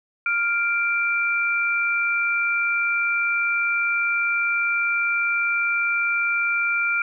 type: tone pair together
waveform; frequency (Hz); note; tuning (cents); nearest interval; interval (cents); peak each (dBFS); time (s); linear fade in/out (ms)
sine; 1400 / 2355; F6 / D7; +4 / +4; major sixth; 900; -22 / -22; 0.26-7.02; 2
effects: none